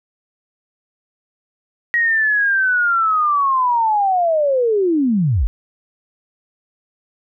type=linear sweep; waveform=sine; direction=down; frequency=1902 to 40.73 Hz; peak=-13 dBFS; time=1.94-5.47 s; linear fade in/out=0 ms; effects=none